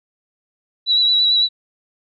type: tone with vibrato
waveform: sine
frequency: 3919 Hz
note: B7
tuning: 14 cents flat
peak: -12 dBFS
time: 0.86-1.49 s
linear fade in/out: 50 ms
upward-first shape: sine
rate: 9 Hz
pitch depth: 25 cents each way
effects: none